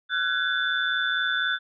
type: tone cluster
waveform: sine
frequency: 1378 / 1502 / 1665 / 3515 Hz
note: F6 / F#6 / G#6 / A7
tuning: -24 / +26 / +4 / -2 cents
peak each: -31 / -25 / -31 / -29 dBFS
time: 0.09-1.59 s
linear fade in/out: 50 ms
effects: none